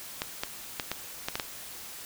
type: clicks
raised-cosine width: 0.2 ms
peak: -12 dBFS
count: 7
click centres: 0.219 / 0.435 / 0.798 / 0.916 / 1.285 / 1.355 / 1.398 s
effects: white hiss -43 dBFS RMS until 2.05 s